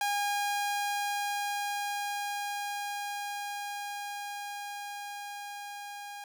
sawtooth tone with level ramp, 815 Hz, G#5, 33 cents flat, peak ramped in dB -24 to -37 dBFS, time 0.01-6.24 s, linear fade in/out 2 ms, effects none

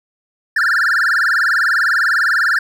triangle tone with vibrato, 1568 Hz, G6, in tune, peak -10 dBFS, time 0.56-2.59 s, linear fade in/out 5 ms, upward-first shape sine, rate 20 Hz, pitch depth 250 cents each way, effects none

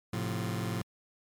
sawtooth chord, F major, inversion first, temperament just, 109.13 / 130.96 / 174.61 Hz, A2 / C3 / F3, -14 / +2 / 0 cents, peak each -30 / -34 / -32 dBFS, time 0.13-0.82 s, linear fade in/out 5 ms, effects MP3 96 kbps

